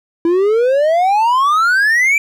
triangle exponential sweep, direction up, 329.6 to 2367 Hz, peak -8 dBFS, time 0.25-2.18 s, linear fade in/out 2 ms, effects none

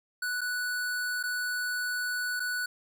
square tone with dropouts, 1480 Hz, F#6, in tune, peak -30 dBFS, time 0.22-2.66 s, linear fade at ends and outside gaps 5 ms, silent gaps 0.409-0.414 / 1.229-1.236 / 2.397-2.401 s, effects none

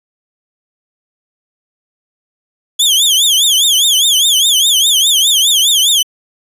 sawtooth tone with vibrato, 3322 Hz, G#7, in tune, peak -5 dBFS, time 2.79-6.03 s, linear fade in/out 10 ms, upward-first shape triangle, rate 4.9 Hz, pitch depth 210 cents each way, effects resampled to 32000 Hz

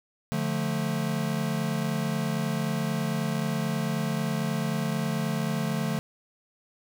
square chord, D minor, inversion none, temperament equal with one note detuned, 146.83 / 176.13 / 220 Hz, D3 / F3 / A3, 0 / +15 / 0 cents, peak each -31 / -32 / -31 dBFS, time 0.32-5.99 s, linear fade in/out 0 ms, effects none

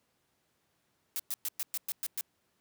blue noise bursts, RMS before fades -34 dBFS, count 8, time 1.16-2.21 s, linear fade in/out 0 ms, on 35 ms, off 110 ms, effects pink hiss -75 dBFS RMS until 2.6 s + high-pass 100 Hz 12 dB/octave

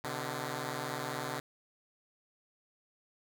5% pulse tone pair together, 127.9 / 147.92 Hz, C3 / D3, -39 / +13 cents, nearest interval minor third, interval 252 cents, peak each -27 dBFS, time 0.04-1.4 s, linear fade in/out 2 ms, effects none

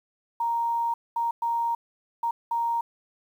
sine tone bursts at uneven times, 932.3 Hz, A#5, in tune, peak -23 dBFS, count 5, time 0.4-0.94 / 1.16-1.31 / 1.42-1.75 / 2.23-2.31 / 2.51-2.81 s, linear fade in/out 5 ms, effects 9-bit

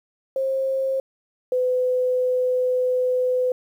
sine tone pair in turn, 533 / 504.6 Hz, C5 / B4, +32 / +37 cents, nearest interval minor second, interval 95 cents, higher first, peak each -20 / -18 dBFS, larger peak second, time 0.36-1 / 1.52-3.52 s, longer second, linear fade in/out 2 ms, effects 9-bit

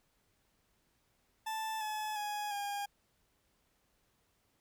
40% pulse tone with pitch steps, 880 / 856.4 / 833.5 / 811.2 Hz, A5 / A5 / G#5 / G#5, 0 / -47 / +6 / -41 cents, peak -35 dBFS, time 1.46-2.86 s, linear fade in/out 10 ms, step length 350 ms, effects pink hiss -75 dBFS RMS until 4.6 s

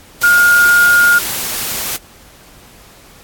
sine tone in noise, 1422 Hz, F6, 31 cents sharp, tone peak -6 dBFS, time 0.23-1.19 s, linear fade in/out 10 ms, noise white, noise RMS -20 dBFS, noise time 0.21-1.97 s, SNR +11 dB, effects pink hiss -42 dBFS RMS until 3.23 s + AAC 64 kbps

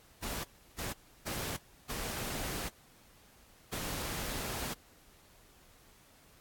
pink noise bursts at uneven times, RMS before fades -38 dBFS, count 5, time 0.22-0.44 / 0.78-0.93 / 1.26-1.57 / 1.89-2.69 / 3.72-4.74 s, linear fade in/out 10 ms, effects pink hiss -61 dBFS RMS until 6.4 s + AAC 64 kbps

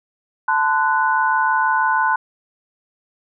sine chord, F# diminished, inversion first, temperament equal with one note detuned, 880 / 1026.2 / 1480 Hz, A5 / C6 / F#6, 0 / -34 / 0 cents, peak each -19 dBFS, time 0.48-2.16 s, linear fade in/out 5 ms, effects none

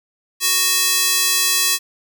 square tone with high-pass filter, 370 Hz, F#4, in tune, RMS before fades -17 dBFS, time 0.4-1.79 s, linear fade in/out 50 ms, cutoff 3800 Hz, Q 0.57, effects none

